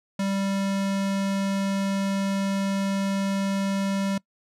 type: tone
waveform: square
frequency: 196 Hz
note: G3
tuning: in tune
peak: -24 dBFS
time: 0.19-4.18 s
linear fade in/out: 5 ms
effects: noise-tail reverb RT60 0.1 s tail -23 dB re dry + low-pass 10000 Hz 12 dB/octave